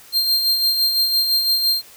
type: tone with tremolo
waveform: 45% pulse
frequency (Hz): 4186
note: C8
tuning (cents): 0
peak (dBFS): -13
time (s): 0.12-1.82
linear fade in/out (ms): 50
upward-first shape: sine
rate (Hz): 5.9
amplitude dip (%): 45
effects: white hiss -45 dBFS RMS until 1.96 s